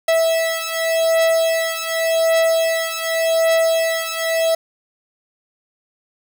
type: beating tone pair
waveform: 45% pulse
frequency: 654 / 654.87 Hz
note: E5 / E5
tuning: -14 / -12 cents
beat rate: 0.87 Hz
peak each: -18 / -19 dBFS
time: 0.08-4.55 s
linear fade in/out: 5 ms
effects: 7-bit